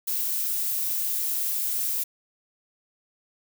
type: noise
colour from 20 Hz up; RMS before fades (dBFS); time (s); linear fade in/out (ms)
violet; -27; 0.07-2.04; 10
effects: none